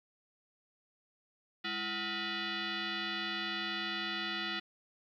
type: tone with frequency modulation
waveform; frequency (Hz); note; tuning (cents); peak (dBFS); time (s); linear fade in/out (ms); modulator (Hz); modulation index
sine; 746; F#5; +14; -34; 1.64-4.6; 10; 541; 6.2
effects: 12-bit